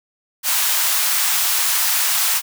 white high-pass noise, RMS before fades -18 dBFS, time 0.43-2.42 s, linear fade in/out 50 ms, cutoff 780 Hz, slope 24 dB/octave, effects none

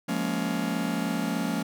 45% pulse chord, Bb minor seventh, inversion second, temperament just, 174.81 / 209.8 / 233.1 / 279.7 Hz, F3 / Ab3 / Bb3 / Db4, +2 / +18 / 0 / +16 cents, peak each -32 dBFS, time 0.08-1.63 s, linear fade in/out 10 ms, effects none

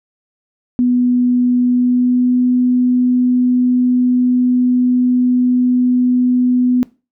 sine tone with pitch glide, 246.9 to 249.2 Hz, B3 to B3, 0 to +16 cents, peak -10 dBFS, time 0.79-6.83 s, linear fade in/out 0 ms, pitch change +16 cents, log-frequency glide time 1.66-2.37 s, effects noise-tail reverb RT60 0.3 s tail -20 dB re dry

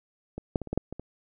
clicks, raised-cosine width 2 ms, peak -22 / -11 / -21 / -26 / -16 / -10 / -23 / -24 dBFS, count 8, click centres 0.38 / 0.558 / 0.617 / 0.673 / 0.73 / 0.776 / 0.926 / 0.996 s, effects none

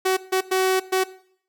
sawtooth tone bursts at uneven times, 376.2 Hz, F#4, 29 cents sharp, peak -14 dBFS, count 4, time 0.05-0.17 / 0.32-0.41 / 0.51-0.8 / 0.92-1.04 s, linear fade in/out 10 ms, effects noise-tail reverb RT60 0.6 s tail -18 dB re dry

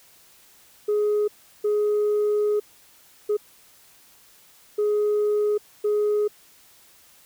sine tone bursts at uneven times, 418.3 Hz, G#4, 12 cents sharp, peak -17 dBFS, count 5, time 0.88-1.28 / 1.64-2.6 / 3.29-3.37 / 4.78-5.58 / 5.84-6.28 s, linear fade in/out 10 ms, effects tanh soft clip ceiling -17 dBFS + white hiss -54 dBFS RMS until 7.25 s

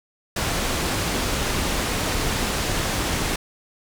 pink low-pass noise, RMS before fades -24 dBFS, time 0.36-3.36 s, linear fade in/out 5 ms, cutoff 9700 Hz, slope 12 dB/octave, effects none

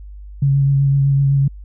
sine tone with vibrato, 138.59 Hz, C#3, in tune, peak -11 dBFS, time 0.42-1.48 s, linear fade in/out 5 ms, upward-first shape triangle, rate 7.9 Hz, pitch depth 22 cents each way, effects added 50 Hz sine -32 dBFS peak until 1.64 s

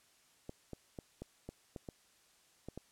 clicks, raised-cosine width 2 ms, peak -30 dBFS, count 9, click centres 0.494 / 0.733 / 0.988 / 1.22 / 1.49 / 1.762 / 1.888 / 2.686 / 2.776 s, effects white hiss -68 dBFS RMS until 2.91 s + low-pass 10000 Hz 12 dB/octave

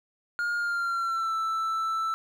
triangle tone with pitch glide, 1419 to 1324 Hz, F6 to E6, +27 to +7 cents, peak -24 dBFS, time 0.39-2.14 s, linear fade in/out 0 ms, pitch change -120 cents, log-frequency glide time 0.57-1.35 s, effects none

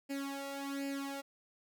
sawtooth tone with flanger, 277.2 Hz, C#4, in tune, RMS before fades -40 dBFS, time 0.09-1.22 s, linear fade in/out 20 ms, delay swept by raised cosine 0.41 to 1.51 ms, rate 1.3 Hz, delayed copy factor +0.85, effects none

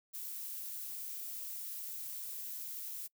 violet noise, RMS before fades -43 dBFS, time 0.13-3.08 s, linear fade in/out 20 ms, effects noise-tail reverb RT60 0.1 s tail -25 dB re dry

